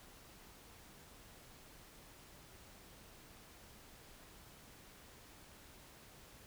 silence, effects pink hiss -59 dBFS RMS until 6.46 s

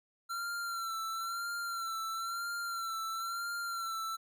square tone with vibrato, 1361 Hz, F6, 45 cents flat, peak -36 dBFS, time 0.29-4.17 s, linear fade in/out 20 ms, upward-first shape sine, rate 1 Hz, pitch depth 44 cents each way, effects none

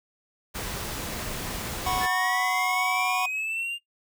pink noise, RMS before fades -33 dBFS, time 0.54-2.07 s, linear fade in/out 20 ms
square chord, F# suspended fourth, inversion none, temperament equal with one note detuned, 740 / 987.8 / 1098.5 Hz, F#5 / B5 / C#6, 0 / 0 / -16 cents, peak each -28 / -33 / -31 dBFS, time 1.86-3.26 s, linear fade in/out 5 ms
triangle linear sweep, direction up, 1733 to 2819 Hz, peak -26 dBFS, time 1.99-3.79 s, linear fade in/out 50 ms
effects noise-tail reverb RT60 0.1 s tail -18 dB re dry

